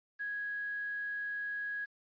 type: tone with quantisation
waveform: sine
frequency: 1661.2 Hz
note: G#6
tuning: in tune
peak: -35 dBFS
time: 0.19-1.86 s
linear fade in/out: 20 ms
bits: 10
effects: resampled to 11025 Hz